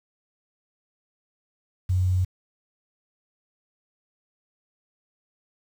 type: tone with quantisation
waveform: sine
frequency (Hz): 91.9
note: F#2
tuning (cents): -11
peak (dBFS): -19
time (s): 1.89-2.25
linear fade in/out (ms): 10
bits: 8
effects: none